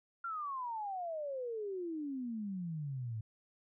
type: exponential sweep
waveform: sine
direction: down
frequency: 1396.9 to 106.4 Hz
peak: -37 dBFS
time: 0.24-3.21 s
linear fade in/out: 5 ms
effects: none